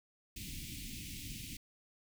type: band-stop noise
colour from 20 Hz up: pink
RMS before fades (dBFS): -45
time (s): 0.36-1.57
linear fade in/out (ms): 5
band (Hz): 310 to 2200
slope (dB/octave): 48
effects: none